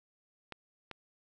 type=clicks; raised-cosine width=0.3 ms; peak=-26 dBFS; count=2; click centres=0.523 / 0.913 s; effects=none